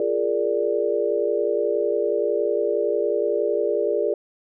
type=chord; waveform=sine; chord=Bb dominant seventh; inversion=second; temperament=equal; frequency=349.2 / 415.3 / 466.2 / 587.3 Hz; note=F4 / Ab4 / Bb4 / D5; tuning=0 / 0 / 0 / 0 cents; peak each=-28 / -23 / -25 / -25 dBFS; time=0-4.14 s; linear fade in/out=2 ms; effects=none